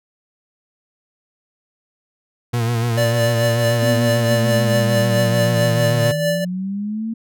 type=tone with vibrato; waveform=40% pulse; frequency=117.1 Hz; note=A#2; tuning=8 cents sharp; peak=-16 dBFS; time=2.53-6.12 s; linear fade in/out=10 ms; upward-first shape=sine; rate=6.8 Hz; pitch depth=52 cents each way
type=tone with tremolo; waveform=square; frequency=584 Hz; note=D5; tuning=10 cents flat; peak=-16 dBFS; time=2.97-6.45 s; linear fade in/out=10 ms; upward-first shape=triangle; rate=4.6 Hz; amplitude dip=60%
type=linear two-way sweep; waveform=sine; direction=down then up; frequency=249.9 to 149.2 to 228.6 Hz; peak=-21 dBFS; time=3.82-7.14 s; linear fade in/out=10 ms; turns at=6.07 s
effects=none